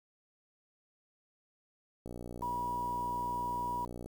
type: click train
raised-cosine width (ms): 2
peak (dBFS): -31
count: 121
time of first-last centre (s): 2.06-4.06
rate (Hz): 60
type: tone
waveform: sine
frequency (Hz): 969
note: B5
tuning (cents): -33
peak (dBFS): -33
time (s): 2.42-3.85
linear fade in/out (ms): 5
effects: 9-bit